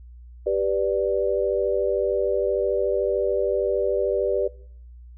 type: chord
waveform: sine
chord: G major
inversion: none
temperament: equal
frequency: 392 / 493.9 / 587.3 Hz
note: G4 / B4 / D5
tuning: 0 / 0 / 0 cents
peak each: -24 dBFS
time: 0.46-4.48 s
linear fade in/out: 10 ms
effects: noise-tail reverb RT60 0.6 s tail -21 dB re dry + added 60 Hz sine -41 dBFS peak until 5.17 s